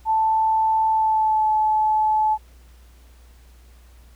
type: tone with pitch glide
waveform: sine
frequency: 881 to 862.9 Hz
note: A5 to A5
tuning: +2 to -34 cents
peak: -16 dBFS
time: 0.05-2.38 s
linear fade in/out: 50 ms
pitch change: -36 cents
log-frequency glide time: 0.88-1.51 s
effects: added 60 Hz sine -46 dBFS peak until 4.15 s + pink hiss -57 dBFS RMS until 4.15 s